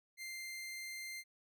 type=tone; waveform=sawtooth; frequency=2093 Hz; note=C7; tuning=in tune; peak=-40 dBFS; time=0.17-1.24 s; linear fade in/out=50 ms; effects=none